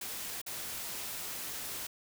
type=noise with dropouts; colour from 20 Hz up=white; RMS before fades=-40 dBFS; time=0.01-1.87 s; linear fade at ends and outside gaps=5 ms; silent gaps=0.416-0.463 s; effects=none